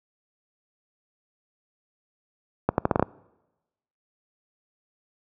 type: accelerating click train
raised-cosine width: 1 ms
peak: -5 dBFS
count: 7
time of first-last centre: 2.69-3.026 s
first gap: 91 ms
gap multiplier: 0.8
effects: noise-tail reverb RT60 1.0 s tail -24 dB re dry + high-pass 80 Hz 12 dB/octave